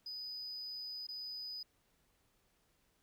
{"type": "tone with dropouts", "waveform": "sine", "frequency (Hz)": 4981, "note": "D#8", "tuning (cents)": 1, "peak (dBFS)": -40, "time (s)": [0.06, 1.63], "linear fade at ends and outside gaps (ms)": 5, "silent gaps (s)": [1.069, 1.087], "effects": ["tanh soft clip ceiling -40 dBFS", "pink hiss -75 dBFS RMS until 3.02 s"]}